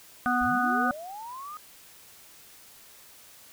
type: harmonic tone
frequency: 246.9 Hz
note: B3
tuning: in tune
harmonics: 1 / 3 / 5 / 6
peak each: -28 / -28 / -28 / -28 dBFS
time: 0.26-0.91 s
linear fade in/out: 0 ms
type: linear sweep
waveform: sine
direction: up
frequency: 38.89 to 1257 Hz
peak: -37 dBFS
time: 0.41-1.57 s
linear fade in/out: 0 ms
effects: white hiss -52 dBFS RMS until 3.52 s